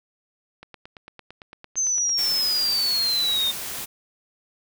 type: click train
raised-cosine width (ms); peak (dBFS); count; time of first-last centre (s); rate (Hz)
0.3; -25; 17; 0.63-2.432; 8.88
type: exponential sweep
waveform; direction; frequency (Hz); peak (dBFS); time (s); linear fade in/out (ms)
sine; down; 6300 to 3625; -20; 1.76-3.52; 20
type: noise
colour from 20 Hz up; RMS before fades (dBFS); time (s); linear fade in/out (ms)
white; -32; 2.17-3.86; 20
effects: none